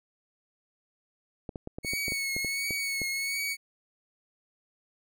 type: clicks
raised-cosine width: 2 ms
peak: -23 dBFS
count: 12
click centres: 1.492 / 1.558 / 1.674 / 1.785 / 1.848 / 1.935 / 2.082 / 2.121 / 2.365 / 2.447 / 2.708 / 3.017 s
type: tone with vibrato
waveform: sawtooth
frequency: 2212 Hz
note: C#7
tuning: 4 cents flat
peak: -26 dBFS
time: 1.83-3.57 s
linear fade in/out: 50 ms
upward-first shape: triangle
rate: 1.4 Hz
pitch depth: 44 cents each way
effects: none